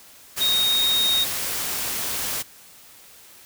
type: tone in noise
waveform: sine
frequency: 3729 Hz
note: A#7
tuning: in tune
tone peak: -18 dBFS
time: 0.4-1.25 s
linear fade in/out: 20 ms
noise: white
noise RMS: -27 dBFS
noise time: 0.36-2.43 s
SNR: +6 dB
effects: white hiss -48 dBFS RMS until 3.45 s